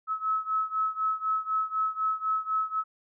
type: beating tone pair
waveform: sine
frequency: 1291 / 1295 Hz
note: E6 / E6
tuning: -37 / -31 cents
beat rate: 4 Hz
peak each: -28 / -30 dBFS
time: 0.07-2.84 s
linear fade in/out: 50 ms
effects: none